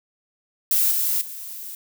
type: noise with level steps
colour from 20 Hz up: violet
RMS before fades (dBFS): -19 / -22 / -35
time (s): 0.71-1.75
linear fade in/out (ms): 2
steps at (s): 0.91 / 1.21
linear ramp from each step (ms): 5
effects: none